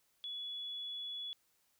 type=tone; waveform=sine; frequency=3400 Hz; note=G#7; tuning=40 cents sharp; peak=-40 dBFS; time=0.24-1.33 s; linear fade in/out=0 ms; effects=white hiss -75 dBFS RMS until 1.79 s